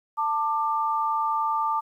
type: tone pair together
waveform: sine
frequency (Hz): 890 / 1186.8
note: A5 / D6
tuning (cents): +20 / +18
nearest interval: perfect fourth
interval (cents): 498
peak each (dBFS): -25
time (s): 0.17-1.81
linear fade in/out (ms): 20
effects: 10-bit